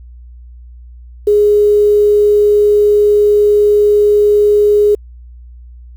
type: tone with quantisation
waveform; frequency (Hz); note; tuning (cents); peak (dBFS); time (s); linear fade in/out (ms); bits
sine; 415.3; G#4; 0; -6; 1.27-4.95; 5; 6
effects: added 60 Hz sine -32 dBFS peak until 5.96 s

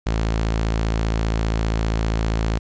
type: tone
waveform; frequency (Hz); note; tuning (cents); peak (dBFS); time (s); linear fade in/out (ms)
sawtooth; 55.1; A1; +3; -15; 0.06-2.59; 10
effects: resampled to 16000 Hz + 9-bit

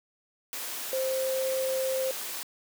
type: tone in noise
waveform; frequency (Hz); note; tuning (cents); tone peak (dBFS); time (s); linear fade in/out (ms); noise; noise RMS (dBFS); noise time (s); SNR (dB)
sine; 525; C5; +6; -26; 0.93-2.11; 0; white; -36; 0.53-2.43; +7
effects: high-pass 300 Hz 12 dB/octave

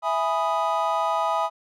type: chord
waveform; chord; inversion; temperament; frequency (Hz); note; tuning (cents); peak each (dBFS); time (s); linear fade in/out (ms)
triangle; E major seventh; none; equal; 659.3 / 830.6 / 987.8 / 1244.5; E5 / G#5 / B5 / D#6; 0 / 0 / 0 / 0; -25; 0.02-1.5; 50
effects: none

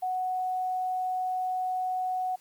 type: tone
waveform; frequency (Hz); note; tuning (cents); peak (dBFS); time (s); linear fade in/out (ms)
sine; 740; F#5; 0; -27; 0.02-2.36; 10
effects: white hiss -61 dBFS RMS until 2.4 s + Opus 32 kbps

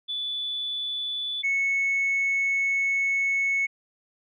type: tone pair in turn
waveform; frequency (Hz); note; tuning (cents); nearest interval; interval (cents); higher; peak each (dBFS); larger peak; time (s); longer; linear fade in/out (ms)
sine; 3469 / 2204; A7 / C#7; -25 / -11; minor sixth; 786; first; -27 / -20; second; 0.08-1.43 / 1.43-3.67; second; 20
effects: tanh soft clip ceiling -19 dBFS

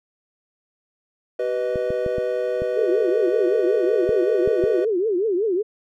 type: chord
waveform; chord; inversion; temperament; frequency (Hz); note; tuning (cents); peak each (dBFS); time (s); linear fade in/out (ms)
triangle; G augmented; none; equal with one note detuned; 381.9 / 493.9 / 622.3; G4 / B4 / D#5; -45 / 0 / 0; -26 / -21 / -25; 1.39-4.85; 5
type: clicks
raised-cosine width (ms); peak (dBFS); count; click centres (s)
3; -16; 8; 1.758 / 1.905 / 2.063 / 2.183 / 2.62 / 4.092 / 4.476 / 4.639
type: tone with vibrato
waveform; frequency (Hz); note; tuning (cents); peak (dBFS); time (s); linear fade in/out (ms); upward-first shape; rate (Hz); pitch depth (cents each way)
sine; 397.3; G4; +23; -18; 2.76-5.63; 20; triangle; 5.3; 280
effects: none

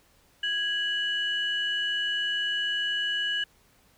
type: tone pair together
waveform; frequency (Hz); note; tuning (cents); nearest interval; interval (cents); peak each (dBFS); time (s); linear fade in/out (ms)
sine; 1655.5 / 2946; G#6 / F#7; -6 / -8; minor seventh; 998; -28 / -27; 0.43-3.44; 5
effects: tanh soft clip ceiling -19 dBFS + pink hiss -62 dBFS RMS until 3.97 s

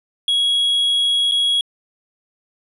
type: tone with dropouts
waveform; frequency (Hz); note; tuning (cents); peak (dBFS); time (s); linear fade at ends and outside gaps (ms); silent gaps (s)
triangle; 3322; G#7; 0; -13; 0.28-1.61; 2; 1.313-1.319
effects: resampled to 24000 Hz

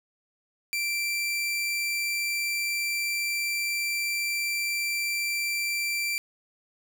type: tone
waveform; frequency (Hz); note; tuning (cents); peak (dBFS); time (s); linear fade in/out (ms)
sawtooth; 2349; D7; 0; -23; 0.73-6.18; 0
effects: none

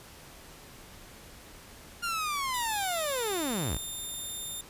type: linear sweep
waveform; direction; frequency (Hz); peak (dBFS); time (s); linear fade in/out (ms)
sawtooth; down; 1418 to 30.87; -26; 2.02-3.78; 20
type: tone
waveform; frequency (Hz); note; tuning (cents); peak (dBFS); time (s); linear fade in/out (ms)
5% pulse; 3619; A7; +48; -27; 2.54-4.61; 2
effects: pink hiss -50 dBFS RMS until 4.69 s + resampled to 32000 Hz

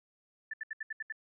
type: tone bursts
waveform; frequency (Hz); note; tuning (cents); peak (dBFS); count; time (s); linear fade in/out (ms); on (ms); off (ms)
sine; 1760; A6; 0; -35; 7; 0.51-1.124; 5; 26; 72
effects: none

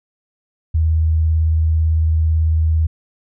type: tone with vibrato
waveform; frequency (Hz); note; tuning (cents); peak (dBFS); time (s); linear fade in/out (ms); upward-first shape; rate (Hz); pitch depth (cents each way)
sine; 79.8; D#2; +44; -12; 0.74-2.87; 10; triangle; 18; 26
effects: none

